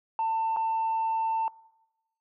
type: tone with dropouts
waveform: sine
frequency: 895 Hz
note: A5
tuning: 29 cents sharp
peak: -23 dBFS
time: 0.19-1.48 s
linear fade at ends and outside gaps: 1 ms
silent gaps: 0.563-0.569 s
effects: noise-tail reverb RT60 0.9 s tail -22 dB re dry + tanh soft clip ceiling -22 dBFS